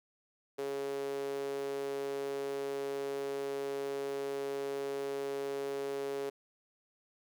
sawtooth tone with high-pass filter, 138.8 Hz, C#3, 3 cents sharp, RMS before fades -37 dBFS, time 0.58-6.3 s, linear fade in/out 10 ms, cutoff 420 Hz, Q 5.1, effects none

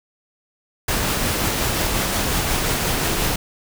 pink noise with tremolo, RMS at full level -20 dBFS, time 0.88-3.36 s, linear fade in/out 5 ms, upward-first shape triangle, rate 5.6 Hz, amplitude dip 25%, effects none

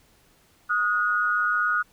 sine tone pair together, 1244.5 / 1448.8 Hz, D#6 / F#6, 0 / -37 cents, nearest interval minor third, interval 263 cents, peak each -25 / -22 dBFS, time 0.69-1.83 s, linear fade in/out 20 ms, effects pink hiss -60 dBFS RMS until 1.92 s

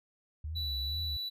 sine tone with vibrato, 73.8 Hz, D2, 9 cents sharp, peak -35 dBFS, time 0.44-1.17 s, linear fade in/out 5 ms, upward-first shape triangle, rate 2.2 Hz, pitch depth 190 cents each way
triangle tone, 3951 Hz, B7, in tune, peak -33 dBFS, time 0.55-1.3 s, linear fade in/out 20 ms
effects none

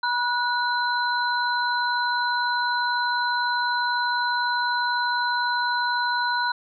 sine tone cluster, 969 / 1468 / 4058 Hz, B5 / F#6 / B7, -33 / -14 / +46 cents, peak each -24 / -25 / -30 dBFS, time 0.03-6.52 s, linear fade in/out 5 ms, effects none

